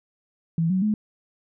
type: tone with pitch steps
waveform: sine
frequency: 164.81 / 187.14 / 212.5 Hz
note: E3 / F#3 / G#3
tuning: 0 / +20 / +40 cents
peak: -19 dBFS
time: 0.58-0.94 s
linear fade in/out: 2 ms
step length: 120 ms
effects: none